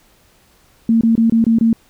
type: tone bursts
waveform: sine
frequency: 227.4 Hz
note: A#3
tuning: 43 cents flat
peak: -9 dBFS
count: 6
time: 0.89-1.73 s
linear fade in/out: 2 ms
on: 120 ms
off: 24 ms
effects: pink hiss -53 dBFS RMS until 1.89 s